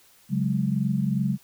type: chord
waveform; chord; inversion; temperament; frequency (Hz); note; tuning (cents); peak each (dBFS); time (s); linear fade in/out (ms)
sine; C# suspended fourth; none; equal; 138.59 / 185 / 207.7; C#3 / F#3 / G#3; 0 / 0 / 0; -26; 0.29-1.38; 50
effects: white hiss -57 dBFS RMS until 1.43 s